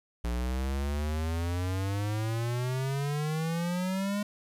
square exponential sweep, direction up, 58.1 to 207.7 Hz, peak -29 dBFS, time 0.24-4.23 s, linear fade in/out 5 ms, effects resampled to 32000 Hz + 10-bit

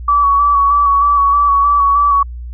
sine tone with vibrato, 1138 Hz, C#6, 45 cents sharp, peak -8 dBFS, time 0.08-2.23 s, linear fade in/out 5 ms, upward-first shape square, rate 3.2 Hz, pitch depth 24 cents each way, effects added 60 Hz sine -24 dBFS peak until 2.53 s

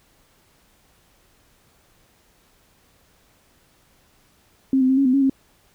sine tone with pitch steps, 266.3 / 258.3 / 264.2 / 275.5 / 254.4 / 275.9 / 268.2 Hz, C4 / C4 / C4 / C#4 / C4 / C#4 / C4, +31 / -22 / +17 / -11 / -48 / -8 / +43 cents, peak -14 dBFS, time 4.73-5.297 s, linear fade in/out 2 ms, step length 81 ms, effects pink hiss -59 dBFS RMS until 5.74 s

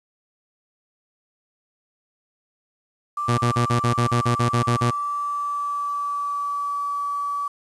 sine tone with pitch glide, 1174.7 to 1146.5 Hz, D6 to D6, 0 to -42 cents, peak -23 dBFS, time 3.17-7.48 s, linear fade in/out 5 ms, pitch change -42 cents, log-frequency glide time 3.38-6.81 s
sawtooth tone bursts, 120.1 Hz, B2, 48 cents flat, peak -14 dBFS, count 12, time 3.28-4.908 s, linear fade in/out 10 ms, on 99 ms, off 40 ms
effects resampled to 24000 Hz + 8-bit

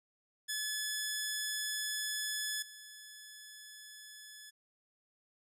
10% pulse tone with level steps, 1716 Hz, A6, 44 cents flat, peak -26 / -41 dBFS, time 0.48-4.51 s, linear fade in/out 20 ms, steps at 2.62 s, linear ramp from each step 5 ms, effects none

